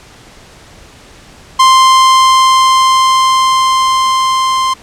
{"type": "tone with level ramp", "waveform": "45% pulse", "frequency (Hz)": 1046.5, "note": "C6", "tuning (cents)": 0, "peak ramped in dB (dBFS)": [-3, -10], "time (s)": [1.59, 4.74], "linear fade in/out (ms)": 10, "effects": ["pink hiss -38 dBFS RMS until 4.82 s", "low-pass 8000 Hz 12 dB/octave"]}